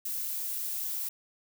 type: noise with high-pass filter sweep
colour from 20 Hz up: violet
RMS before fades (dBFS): -34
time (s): 0.05-1.09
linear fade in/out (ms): 5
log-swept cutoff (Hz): 340 to 840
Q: 3.2
effects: none